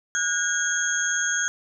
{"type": "tone cluster", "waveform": "sine", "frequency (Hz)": [1458, 1621, 3297, 6400, 6660], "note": ["F#6", "G#6", "G#7", "G8", "G#8"], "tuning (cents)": [-26, -42, -13, 35, 4], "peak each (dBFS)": [-26, -27, -34, -28, -30], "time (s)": [0.15, 1.48], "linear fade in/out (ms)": 0, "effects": []}